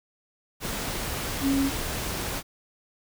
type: tone in noise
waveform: sine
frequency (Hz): 273.7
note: C#4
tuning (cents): -22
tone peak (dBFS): -21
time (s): 1.41-1.71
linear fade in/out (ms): 50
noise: pink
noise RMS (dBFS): -31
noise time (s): 0.6-2.43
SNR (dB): +7
effects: none